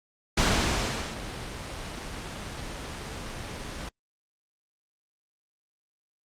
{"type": "noise with ADSR envelope", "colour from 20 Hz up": "pink", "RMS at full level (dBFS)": -22, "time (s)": [0.37, 3.89], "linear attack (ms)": 8, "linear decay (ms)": 730, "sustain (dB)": -14, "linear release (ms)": 4, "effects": ["low-pass 7000 Hz 12 dB/octave", "Opus 48 kbps"]}